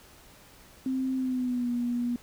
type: tone with pitch glide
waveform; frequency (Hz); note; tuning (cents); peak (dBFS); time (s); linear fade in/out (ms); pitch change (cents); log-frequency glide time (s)
sine; 261.6 to 241.3; C4 to B3; 0 to -40; -26; 0.86-2.16; 2; -140; 1.16-1.7
effects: pink hiss -54 dBFS RMS until 2.22 s